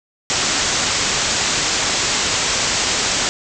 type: low-pass noise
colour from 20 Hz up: white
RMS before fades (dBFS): -19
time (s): 0.3-3.29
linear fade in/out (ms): 0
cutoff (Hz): 7800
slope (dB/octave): 96
effects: none